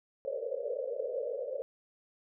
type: band-pass noise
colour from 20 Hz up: white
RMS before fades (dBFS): -36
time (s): 0.25-1.62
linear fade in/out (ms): 0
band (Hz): 450 to 580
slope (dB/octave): 96
effects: none